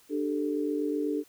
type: chord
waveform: sine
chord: D suspended fourth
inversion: none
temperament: equal with one note detuned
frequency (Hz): 296.7 / 392 / 440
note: D4 / G4 / A4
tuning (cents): +18 / 0 / 0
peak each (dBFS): -29 / -34 / -32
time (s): 0.09-1.24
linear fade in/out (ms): 50
effects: white hiss -60 dBFS RMS until 1.28 s